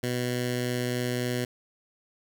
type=tone with notch filter; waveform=10% pulse; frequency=123.47 Hz; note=B2; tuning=in tune; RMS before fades=-29 dBFS; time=0.03-1.45 s; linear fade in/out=5 ms; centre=850 Hz; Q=1.2; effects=none